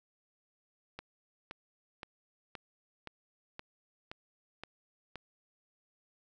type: click train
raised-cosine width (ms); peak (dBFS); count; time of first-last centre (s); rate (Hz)
0.3; -26; 9; 0.99-5.157; 1.92
effects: none